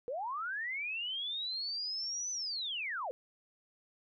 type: linear two-way sweep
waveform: sine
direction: up then down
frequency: 461.2 to 6080 to 461.2 Hz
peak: -35 dBFS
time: 0.08-3.11 s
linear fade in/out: 0 ms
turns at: 2.31 s
effects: none